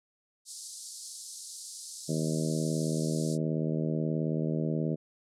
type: band-pass noise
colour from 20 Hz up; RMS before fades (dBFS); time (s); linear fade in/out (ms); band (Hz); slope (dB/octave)
white; -44; 0.45-3.38; 50; 4200 to 10000; 48
type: harmonic tone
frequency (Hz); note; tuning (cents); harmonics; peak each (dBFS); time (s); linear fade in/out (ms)
78.6; D#2; +18; 2 / 3 / 4 / 5 / 6 / 7 / 8; -30 / -34 / -36 / -38 / -40 / -41 / -42; 2.08-4.96; 20
effects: none